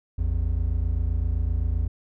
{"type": "tone pair together", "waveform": "triangle", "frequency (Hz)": [55.56, 83.3], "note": ["A1", "E2"], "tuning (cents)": [18, 19], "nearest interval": "perfect fifth", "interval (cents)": 701, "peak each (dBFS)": [-22, -23], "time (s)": [0.18, 1.88], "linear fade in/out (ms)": 10, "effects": []}